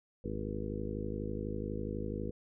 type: harmonic tone with a mistuned harmonic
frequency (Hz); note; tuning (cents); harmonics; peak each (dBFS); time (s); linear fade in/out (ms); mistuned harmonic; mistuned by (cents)
52.1; G#1; +6; 1 / 2 / 3 / 4 / 5 / 6 / 7 / 8 / 9; -42 / -42 / -46 / -42 / -45 / -45 / -45 / -45 / -44; 0.24-2.31; 5; 9; +50
effects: none